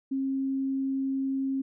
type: tone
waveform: sine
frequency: 268.9 Hz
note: C4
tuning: 47 cents sharp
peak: -26 dBFS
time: 0.11-1.62 s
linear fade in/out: 10 ms
effects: none